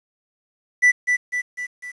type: tone with echo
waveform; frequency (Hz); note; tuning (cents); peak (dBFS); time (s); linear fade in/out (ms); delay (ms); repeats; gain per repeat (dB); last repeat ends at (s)
triangle; 1975.5; B6; 0; -9; 0.82-0.92; 20; 250; 4; -5; 1.92
effects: resampled to 24000 Hz + 8-bit